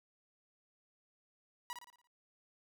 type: tone with echo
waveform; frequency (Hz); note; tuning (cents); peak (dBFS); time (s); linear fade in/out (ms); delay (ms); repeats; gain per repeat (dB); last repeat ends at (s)
sawtooth; 970; B5; -31; -36; 1.7-1.73; 0; 57; 6; -6; 2.072
effects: none